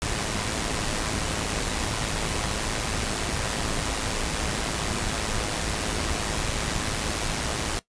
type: noise with amplitude modulation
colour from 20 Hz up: pink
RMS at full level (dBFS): -25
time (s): 0.02-7.79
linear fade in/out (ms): 0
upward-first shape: sine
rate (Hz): 108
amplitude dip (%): 55
effects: noise-tail reverb RT60 0.1 s tail -18 dB re dry + resampled to 22050 Hz